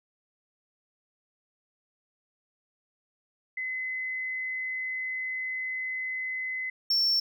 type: tone pair in turn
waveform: sine / triangle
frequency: 2035 / 5433 Hz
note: C7 / F8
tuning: -49 / -49 cents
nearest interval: octave + perfect fourth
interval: 1700 cents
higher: second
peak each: -30 / -21 dBFS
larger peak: second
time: 3.57-6.7 / 6.9-7.2 s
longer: first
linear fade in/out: 5 ms
effects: none